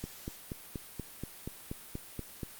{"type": "click train", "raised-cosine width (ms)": 3, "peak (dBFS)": -24, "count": 11, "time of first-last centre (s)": [0.04, 2.432], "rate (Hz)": 4.18, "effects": ["white hiss -50 dBFS RMS until 2.59 s", "Opus 48 kbps"]}